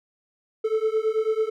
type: beating tone pair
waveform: triangle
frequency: 434 / 443.1 Hz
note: A4 / A4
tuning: -24 / +12 cents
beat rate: 9.1 Hz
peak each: -22 dBFS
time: 0.64-1.5 s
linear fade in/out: 10 ms
effects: none